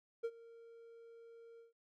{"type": "tone with ADSR envelope", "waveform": "triangle", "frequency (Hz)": 461.9, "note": "A#4", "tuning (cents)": -16, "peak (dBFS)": -32, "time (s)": [0.23, 1.73], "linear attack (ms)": 18, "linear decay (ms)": 54, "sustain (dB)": -21, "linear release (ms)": 140, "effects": []}